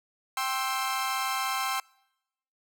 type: chord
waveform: sawtooth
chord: C major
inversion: second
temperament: equal with one note detuned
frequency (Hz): 784 / 1056.8 / 1318.5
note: G5 / C6 / E6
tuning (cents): 0 / +17 / 0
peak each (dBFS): -29 / -27 / -30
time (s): 0.37-1.8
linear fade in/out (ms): 2
effects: noise-tail reverb RT60 0.9 s tail -26 dB re dry